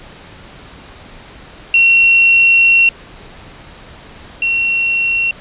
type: tone pair in turn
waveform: sine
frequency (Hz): 2728 / 2728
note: F7 / F7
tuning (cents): -41 / -41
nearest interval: unison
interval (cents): 0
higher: neither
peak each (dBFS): -6 / -12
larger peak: first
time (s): 1.74-2.89 / 4.42-5.31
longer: first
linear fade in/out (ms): 2
effects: pink hiss -37 dBFS RMS until 5.4 s + resampled to 8000 Hz